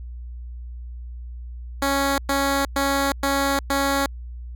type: tone bursts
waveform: 10% pulse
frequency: 276.9 Hz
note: C#4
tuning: 2 cents flat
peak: -11 dBFS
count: 5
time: 1.82-4.06 s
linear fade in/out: 2 ms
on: 360 ms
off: 110 ms
effects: added 60 Hz sine -32 dBFS peak until 4.55 s